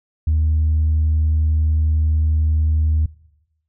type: tone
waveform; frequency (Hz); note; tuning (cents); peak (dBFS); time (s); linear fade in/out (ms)
sine; 77.78; D#2; 0; -12; 0.27-3.06; 5
effects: noise-tail reverb RT60 0.9 s tail -22 dB re dry + tanh soft clip ceiling -11 dBFS